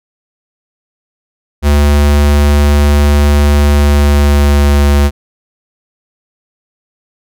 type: tone with pitch glide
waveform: square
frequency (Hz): 72.7 to 71.62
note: D2 to D2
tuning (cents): -17 to -43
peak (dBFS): -6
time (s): 1.62-5.11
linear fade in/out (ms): 50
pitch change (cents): -26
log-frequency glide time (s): 3.59-4.84
effects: none